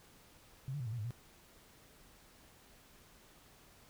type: tone with pitch steps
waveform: sine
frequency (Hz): 132.9 / 146 / 123.4 / 108.3 / 121.2 / 104.3 / 119.9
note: C3 / D3 / B2 / A2 / B2 / G#2 / A#2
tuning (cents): +27 / -10 / -1 / -27 / -32 / +8 / +49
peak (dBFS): -37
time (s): 0.68-1.107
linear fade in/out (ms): 0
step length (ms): 61
effects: pink hiss -62 dBFS RMS until 3.89 s